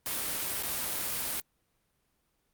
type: noise with dropouts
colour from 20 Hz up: white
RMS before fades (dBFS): -33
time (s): 0.06-1.4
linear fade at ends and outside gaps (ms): 1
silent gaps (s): 0.626-0.633
effects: pink hiss -75 dBFS RMS until 2.53 s + Opus 32 kbps